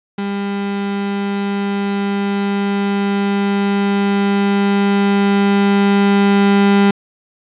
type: tone with level ramp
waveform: 35% pulse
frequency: 199.9 Hz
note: G3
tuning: 34 cents sharp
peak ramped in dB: -17 to -7 dBFS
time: 0.18-6.91 s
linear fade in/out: 5 ms
effects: resampled to 8000 Hz + 8-bit